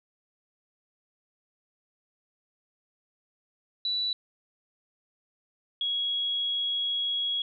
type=tone pair in turn; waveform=sine; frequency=3951 / 3322 Hz; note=B7 / G#7; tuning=0 / 0 cents; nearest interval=minor third; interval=300 cents; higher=first; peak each=-26 dBFS; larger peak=neither; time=3.85-4.13 / 5.81-7.42 s; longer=second; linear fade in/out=2 ms; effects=none